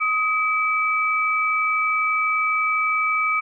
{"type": "tone pair together", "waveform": "sine", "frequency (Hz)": [1258.8, 2306], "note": ["D#6", "D7"], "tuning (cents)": [20, -32], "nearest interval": "minor seventh", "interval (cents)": 1048, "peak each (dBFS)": -21, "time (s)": [0, 3.41], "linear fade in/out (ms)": 20, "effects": []}